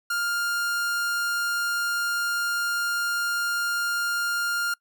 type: tone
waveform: 45% pulse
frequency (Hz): 1405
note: F6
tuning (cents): +10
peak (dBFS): -24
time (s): 0.1-4.74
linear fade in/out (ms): 5
effects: noise-tail reverb RT60 0.1 s tail -25 dB re dry